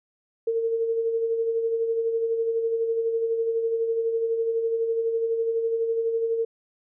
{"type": "tone with tremolo", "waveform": "sine", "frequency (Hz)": 456.1, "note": "A#4", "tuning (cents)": -38, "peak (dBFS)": -20, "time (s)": [0.47, 6.45], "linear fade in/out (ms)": 5, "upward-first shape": "sine", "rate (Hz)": 12, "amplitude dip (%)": 45, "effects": []}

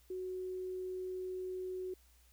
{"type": "tone", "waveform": "sine", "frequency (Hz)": 370, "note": "F#4", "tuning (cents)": 0, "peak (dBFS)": -38, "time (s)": [0.1, 1.94], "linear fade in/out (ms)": 5, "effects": ["added 60 Hz sine -64 dBFS peak until 2.32 s", "white hiss -69 dBFS RMS until 2.32 s"]}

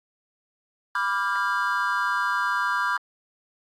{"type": "chord", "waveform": "triangle", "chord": "G dominant seventh", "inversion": "first", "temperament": "equal with one note detuned", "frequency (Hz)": [987.8, 1174.7, 1396.9, 1607.4], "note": ["B5", "D6", "F6", "G6"], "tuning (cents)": [0, 0, 0, 43], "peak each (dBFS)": -26, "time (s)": [0.95, 2.97], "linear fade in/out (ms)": 2, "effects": ["Opus 48 kbps"]}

